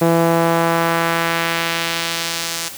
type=tone with band-pass filter sweep; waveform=sawtooth; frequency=166.9 Hz; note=E3; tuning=22 cents sharp; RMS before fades=-18 dBFS; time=0.01-2.69 s; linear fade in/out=10 ms; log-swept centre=510 to 7100 Hz; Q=0.89; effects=white hiss -33 dBFS RMS until 2.77 s